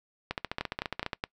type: two click trains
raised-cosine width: 0.3 ms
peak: -14 / -15 dBFS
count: 4 / 13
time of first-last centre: 0.61-1.239 / 0.31-1.132 s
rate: 4.77 / 14.6 Hz
effects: noise-tail reverb RT60 0.1 s tail -23 dB re dry